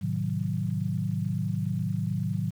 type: chord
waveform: sine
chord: A diminished seventh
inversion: none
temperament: equal with one note detuned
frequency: 108.61 / 130.81 / 155.56 / 185 Hz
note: A2 / C3 / Eb3 / Gb3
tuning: -22 / 0 / 0 / 0 cents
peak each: -31 / -34 / -31 / -31 dBFS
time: 0.01-2.51 s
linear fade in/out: 20 ms
effects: 9-bit